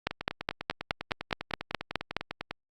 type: two click trains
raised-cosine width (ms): 0.3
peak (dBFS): -17 / -10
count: 25 / 11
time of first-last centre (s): 0.11-2.51 / 0.07-2.166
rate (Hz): 10 / 4.77
effects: Opus 48 kbps